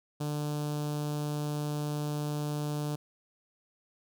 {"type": "tone with notch filter", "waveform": "sawtooth", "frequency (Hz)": 148.4, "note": "D3", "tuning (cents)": 18, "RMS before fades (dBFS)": -33, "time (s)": [0.2, 2.96], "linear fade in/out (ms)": 10, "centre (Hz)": 2000, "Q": 0.86, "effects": []}